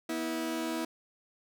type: tone pair together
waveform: sawtooth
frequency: 243.4 / 324.4 Hz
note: B3 / E4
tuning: -25 / -28 cents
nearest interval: perfect fourth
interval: 497 cents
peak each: -33 / -29 dBFS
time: 0.09-0.85 s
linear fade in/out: 5 ms
effects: none